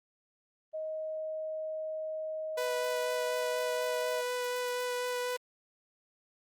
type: tone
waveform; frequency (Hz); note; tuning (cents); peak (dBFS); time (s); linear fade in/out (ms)
sine; 628; D#5; +16; -34; 0.73-4.22; 20
type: tone with vibrato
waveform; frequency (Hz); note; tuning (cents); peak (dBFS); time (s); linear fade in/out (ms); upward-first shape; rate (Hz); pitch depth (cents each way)
sawtooth; 494.7; B4; +3; -28; 2.57-5.37; 10; sine; 4.1; 8
effects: Opus 24 kbps